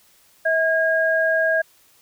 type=tone pair together; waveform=sine; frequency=645 / 1630 Hz; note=E5 / G#6; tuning=-38 / -33 cents; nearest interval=octave + major third; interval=1605 cents; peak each=-19 dBFS; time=0.45-1.62 s; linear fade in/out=10 ms; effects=white hiss -56 dBFS RMS until 2.01 s